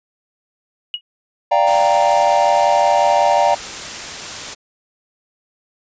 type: tone with exponential decay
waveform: sine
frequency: 2896 Hz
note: F#7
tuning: 38 cents flat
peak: -16 dBFS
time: 0.94-1.01 s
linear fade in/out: 1 ms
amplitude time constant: 15 ms
type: chord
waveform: triangle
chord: G minor seventh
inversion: second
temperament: equal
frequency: 587.3 / 698.5 / 784 / 932.3 Hz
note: D5 / F5 / G5 / Bb5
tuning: 0 / 0 / 0 / 0 cents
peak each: -15 dBFS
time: 1.51-3.55 s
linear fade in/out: 10 ms
type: noise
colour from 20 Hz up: white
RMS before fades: -28 dBFS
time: 1.66-4.55 s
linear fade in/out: 20 ms
effects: resampled to 16000 Hz